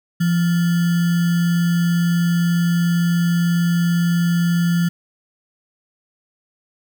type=tone with sample-and-hold; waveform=sine; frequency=171.5 Hz; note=F3; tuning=31 cents flat; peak=-14 dBFS; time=0.2-4.89 s; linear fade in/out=10 ms; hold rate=1575 Hz; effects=none